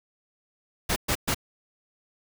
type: noise bursts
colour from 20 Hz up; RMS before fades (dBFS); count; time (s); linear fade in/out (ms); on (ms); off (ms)
pink; -25; 3; 0.89-1.346; 10; 72; 120
effects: none